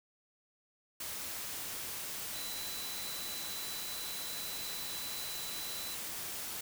sine tone in noise, 3991 Hz, B7, 17 cents sharp, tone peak -44 dBFS, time 2.34-5.95 s, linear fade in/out 5 ms, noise white, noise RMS -41 dBFS, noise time 1-6.61 s, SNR -6 dB, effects none

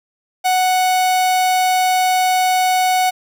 45% pulse tone, 740 Hz, F#5, in tune, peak -13 dBFS, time 0.44-3.11 s, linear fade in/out 20 ms, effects none

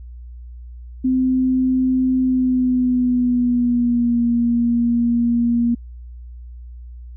sine tone with pitch glide, 257.8 to 236.4 Hz, C4 to A#3, -26 to +24 cents, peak -14 dBFS, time 1.04-5.75 s, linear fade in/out 10 ms, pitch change -150 cents, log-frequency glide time 2.2-4.22 s, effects added 60 Hz sine -33 dBFS peak until 7.16 s

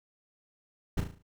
brown noise with echo, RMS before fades -25 dBFS, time 0.97-1.01 s, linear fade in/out 10 ms, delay 36 ms, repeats 6, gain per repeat -6 dB, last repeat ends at 1.226 s, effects none

